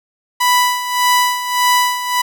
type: tone with tremolo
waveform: sawtooth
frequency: 989 Hz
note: B5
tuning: 2 cents sharp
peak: -6 dBFS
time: 0.4-2.22 s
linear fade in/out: 10 ms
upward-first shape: sine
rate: 1.7 Hz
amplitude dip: 70%
effects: none